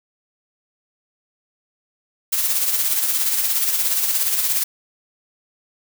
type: noise with tremolo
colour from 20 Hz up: blue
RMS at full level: -18 dBFS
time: 2.32-4.64 s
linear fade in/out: 10 ms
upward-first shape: sine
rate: 17 Hz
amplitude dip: 45%
effects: none